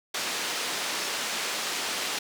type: band-pass noise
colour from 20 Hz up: white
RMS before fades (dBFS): -31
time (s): 0.14-2.19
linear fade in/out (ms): 5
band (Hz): 260 to 5500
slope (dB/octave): 12
effects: none